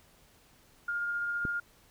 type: tone with tremolo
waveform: sine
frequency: 1413 Hz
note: F6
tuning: 20 cents sharp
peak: -29 dBFS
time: 0.88-1.6 s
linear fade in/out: 5 ms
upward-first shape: triangle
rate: 15 Hz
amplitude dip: 25%
type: click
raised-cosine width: 3 ms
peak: -22 dBFS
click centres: 1.452 s
effects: pink hiss -62 dBFS RMS until 1.9 s